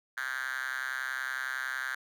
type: tone with high-pass filter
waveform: 5% pulse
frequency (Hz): 130.81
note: C3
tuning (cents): 0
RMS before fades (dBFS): -35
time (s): 0.17-1.95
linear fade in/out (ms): 5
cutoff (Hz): 1600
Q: 7
effects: none